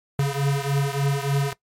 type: beating tone pair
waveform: square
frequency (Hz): 138.59 / 141.99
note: C#3 / C#3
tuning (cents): 0 / +42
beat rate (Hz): 3.4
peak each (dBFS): -23 / -25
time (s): 0.19-1.53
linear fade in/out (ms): 2
effects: noise-tail reverb RT60 0.1 s tail -19 dB re dry + MP3 64 kbps